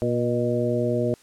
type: harmonic tone with a mistuned harmonic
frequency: 120 Hz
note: B2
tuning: 49 cents flat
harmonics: 1 / 2 / 3 / 4 / 5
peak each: -27 / -27 / -27 / -27 / -27 dBFS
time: 0.02-1.14 s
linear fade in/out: 0 ms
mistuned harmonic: 5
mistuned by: +29 cents
effects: white hiss -55 dBFS RMS until 1.22 s + low-pass 10000 Hz 12 dB/octave